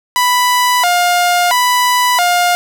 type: tone with vibrato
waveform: sawtooth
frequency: 837 Hz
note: G#5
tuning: 13 cents sharp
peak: -6 dBFS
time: 0.16-2.55 s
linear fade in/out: 0 ms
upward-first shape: square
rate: 0.74 Hz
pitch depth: 290 cents each way
effects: none